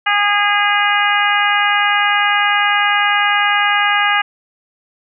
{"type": "harmonic tone", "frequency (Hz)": 410, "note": "G#4", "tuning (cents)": -22, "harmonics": [2, 3, 4, 5, 6, 7], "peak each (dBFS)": [-18, -18, -17, -19, -22, -21], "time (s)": [0.06, 4.22], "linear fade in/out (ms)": 10, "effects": []}